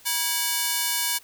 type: ring-modulated tone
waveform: 5% pulse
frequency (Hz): 1302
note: E6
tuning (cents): -22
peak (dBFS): -8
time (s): 0.05-1.19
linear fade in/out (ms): 20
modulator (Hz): 340
effects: white hiss -52 dBFS RMS until 1.23 s